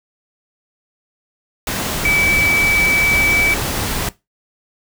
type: tone in noise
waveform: sine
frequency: 2300 Hz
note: D7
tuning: 37 cents flat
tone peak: -13 dBFS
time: 2.05-3.54 s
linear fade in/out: 2 ms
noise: pink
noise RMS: -21 dBFS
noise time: 1.67-4.09 s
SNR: +5 dB
effects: noise-tail reverb RT60 0.2 s tail -18 dB re dry